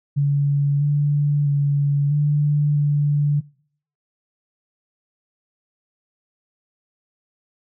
sine tone with pitch steps, 142.4 / 145.5 / 142.7 / 147.1 / 145.8 Hz, C#3 / D3 / D3 / D3 / D3, +47 / -16 / -49 / +3 / -12 cents, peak -15 dBFS, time 0.16-3.41 s, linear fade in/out 20 ms, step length 650 ms, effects noise-tail reverb RT60 0.6 s tail -24 dB re dry

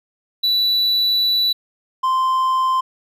triangle tone pair in turn, 3954 / 1041.2 Hz, B7 / C6, +1 / -9 cents, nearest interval octave + major seventh, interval 2310 cents, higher first, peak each -13 dBFS, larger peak neither, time 0.43-1.53 / 2.03-2.81 s, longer first, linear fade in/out 10 ms, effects none

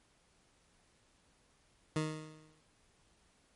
20% pulse tone with exponential decay, 155.56 Hz, D#3, in tune, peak -25 dBFS, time 1.96-2.61 s, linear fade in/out 2 ms, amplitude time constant 140 ms, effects pink hiss -70 dBFS RMS until 3.55 s + MP3 48 kbps

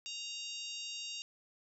harmonic tone, 932.3 Hz, A#5, in tune, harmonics 3 / 4 / 5 / 6 / 7 / 8, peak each -44 / -46 / -48 / -50 / -51 / -52 dBFS, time 0.06-1.22 s, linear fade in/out 0 ms, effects none

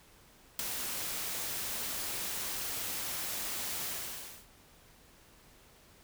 white noise with ADSR envelope, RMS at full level -29 dBFS, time 0.59-4.47 s, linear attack 4 ms, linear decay 6 ms, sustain -8 dB, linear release 600 ms, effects pink hiss -60 dBFS RMS until 6.03 s

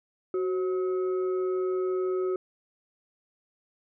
sine tone with frequency modulation, 371.7 Hz, F#4, 8 cents sharp, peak -25 dBFS, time 0.34-2.36 s, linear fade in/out 2 ms, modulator 906 Hz, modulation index 0.35, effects none

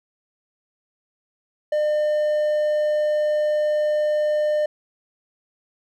triangle tone, 603 Hz, D5, 46 cents sharp, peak -16 dBFS, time 1.72-4.66 s, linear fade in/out 5 ms, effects none

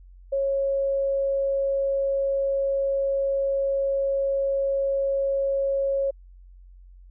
sine tone, 549 Hz, C#5, 17 cents flat, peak -21 dBFS, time 0.32-6.11 s, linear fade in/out 10 ms, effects added 45 Hz sine -45 dBFS peak until 7.1 s

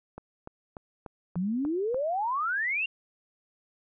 click train, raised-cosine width 1 ms, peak -26 dBFS, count 7, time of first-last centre 0.18-1.945 s, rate 3.4 Hz
sine exponential sweep, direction up, 167.4 to 2824 Hz, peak -26 dBFS, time 1.36-2.86 s, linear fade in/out 5 ms
effects none

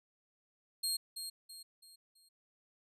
25% pulse tone with echo, 4233 Hz, C8, 19 cents sharp, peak -28 dBFS, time 0.83-0.97 s, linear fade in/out 10 ms, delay 330 ms, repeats 4, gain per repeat -8 dB, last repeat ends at 2.29 s, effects none

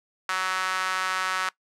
sawtooth tone with high-pass filter, 186.8 Hz, F#3, 17 cents sharp, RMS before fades -27 dBFS, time 0.29-1.49 s, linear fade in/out 2 ms, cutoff 1300 Hz, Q 2.8, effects noise-tail reverb RT60 0.1 s tail -20 dB re dry + low-pass 9000 Hz 12 dB/octave

